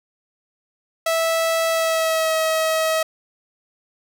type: tone with pitch glide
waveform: sawtooth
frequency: 655 to 639.3 Hz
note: E5 to D#5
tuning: -11 to +47 cents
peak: -14 dBFS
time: 1.06-3.03 s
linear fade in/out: 5 ms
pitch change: -42 cents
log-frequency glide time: 1.69-2.35 s
effects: none